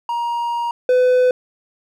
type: tone pair in turn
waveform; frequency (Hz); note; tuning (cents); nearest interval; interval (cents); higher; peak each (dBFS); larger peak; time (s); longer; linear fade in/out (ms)
triangle; 944 / 503.1; A#5 / B4; +22 / +32; major seventh; 1090; first; -17 / -9; second; 0.09-0.71 / 0.89-1.31; first; 2
effects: none